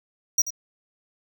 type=tone with echo; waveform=square; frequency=5750 Hz; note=F8; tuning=50 cents sharp; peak=-17 dBFS; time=0.38-0.42 s; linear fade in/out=5 ms; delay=85 ms; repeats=1; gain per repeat=-12 dB; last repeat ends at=0.505 s; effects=none